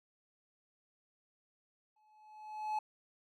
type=tone with exponential growth; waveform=triangle; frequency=856 Hz; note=A5; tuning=48 cents flat; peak=-29 dBFS; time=1.96-2.79 s; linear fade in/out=5 ms; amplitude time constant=180 ms; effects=none